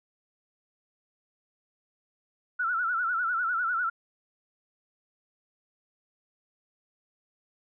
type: tone with vibrato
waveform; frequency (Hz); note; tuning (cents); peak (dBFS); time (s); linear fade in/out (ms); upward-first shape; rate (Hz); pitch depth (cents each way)
sine; 1400; F6; +4; -25; 2.59-3.9; 10; sine; 10; 110
effects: none